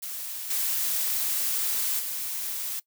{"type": "noise with level steps", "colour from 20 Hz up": "blue", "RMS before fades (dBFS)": [-35, -27, -32], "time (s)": [0.02, 2.8], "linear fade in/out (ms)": 10, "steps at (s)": [0.5, 1.99], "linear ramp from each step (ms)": 5, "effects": ["noise-tail reverb RT60 0.1 s tail -21 dB re dry"]}